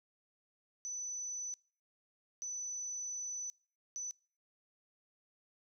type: tone bursts at uneven times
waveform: sine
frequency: 5990 Hz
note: F#8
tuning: 20 cents sharp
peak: -38 dBFS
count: 3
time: 0.85-1.54 / 2.42-3.5 / 3.96-4.11 s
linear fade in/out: 0 ms
effects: noise-tail reverb RT60 0.4 s tail -23 dB re dry